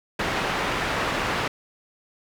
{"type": "low-pass noise", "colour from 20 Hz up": "white", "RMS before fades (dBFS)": -26, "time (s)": [0.19, 1.48], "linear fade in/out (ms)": 5, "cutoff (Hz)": 1900, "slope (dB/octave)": 12, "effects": []}